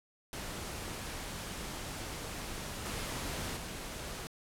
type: noise with level steps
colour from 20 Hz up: pink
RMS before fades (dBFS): -41 / -38 / -42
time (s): 0.33-4.27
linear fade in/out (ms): 0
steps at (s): 2.85 / 3.56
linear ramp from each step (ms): 10
effects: low-pass 12000 Hz 12 dB/octave